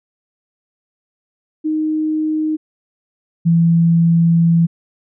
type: tone pair in turn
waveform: sine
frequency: 310.6 / 167.41 Hz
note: D#4 / E3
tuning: -3 / +27 cents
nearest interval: major seventh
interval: 1070 cents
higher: first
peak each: -15 / -9 dBFS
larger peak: second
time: 1.64-2.57 / 3.45-4.67 s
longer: second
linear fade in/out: 20 ms
effects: none